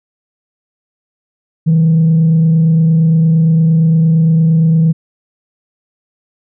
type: tone with frequency modulation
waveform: sine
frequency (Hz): 161.9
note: E3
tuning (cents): -31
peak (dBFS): -5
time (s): 1.66-4.93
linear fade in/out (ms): 20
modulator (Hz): 28.7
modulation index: 0.22
effects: tanh soft clip ceiling -4 dBFS